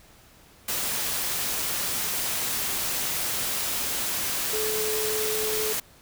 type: tone in noise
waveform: sine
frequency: 431.8 Hz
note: A4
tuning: 33 cents flat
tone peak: -28 dBFS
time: 4.53-5.73 s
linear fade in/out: 5 ms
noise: white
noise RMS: -28 dBFS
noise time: 0.68-5.8 s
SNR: -3 dB
effects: pink hiss -54 dBFS RMS until 6.01 s